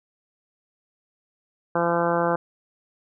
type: harmonic tone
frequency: 170.7 Hz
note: F3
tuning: 39 cents flat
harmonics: 1 / 2 / 3 / 4 / 5 / 6 / 7 / 8 / 9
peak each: -29 / -28 / -24 / -28 / -28 / -30 / -31 / -32 / -33 dBFS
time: 1.75-2.36 s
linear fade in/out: 5 ms
effects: none